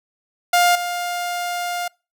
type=tone with level steps; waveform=sawtooth; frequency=705 Hz; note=F5; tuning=16 cents sharp; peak=-9 / -19 dBFS; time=0.53-1.88 s; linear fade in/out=5 ms; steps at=0.75 s; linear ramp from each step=5 ms; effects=noise-tail reverb RT60 0.3 s tail -26 dB re dry